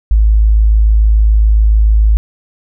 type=tone; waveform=sine; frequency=53.5 Hz; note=A1; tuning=48 cents flat; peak=-5 dBFS; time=0.11-2.17 s; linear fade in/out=0 ms; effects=none